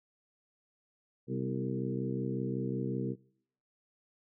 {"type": "harmonic tone with a mistuned harmonic", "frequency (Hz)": 65.41, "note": "C2", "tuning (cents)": 0, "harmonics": [2, 3, 4, 5, 6, 7], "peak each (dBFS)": [-36, -38, -39, -40, -41, -41], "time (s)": [1.27, 3.16], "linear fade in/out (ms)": 50, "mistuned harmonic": 4, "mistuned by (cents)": -47, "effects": ["noise-tail reverb RT60 0.7 s tail -24 dB re dry"]}